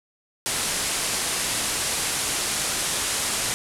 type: low-pass noise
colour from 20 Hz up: white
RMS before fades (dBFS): -26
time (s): 0.46-3.54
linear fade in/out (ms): 0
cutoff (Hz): 11000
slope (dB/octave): 48
effects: none